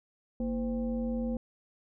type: tone with frequency modulation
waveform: sine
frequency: 233.1 Hz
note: A#3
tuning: in tune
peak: -29 dBFS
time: 0.4-1.37 s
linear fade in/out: 2 ms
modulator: 281 Hz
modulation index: 0.81
effects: none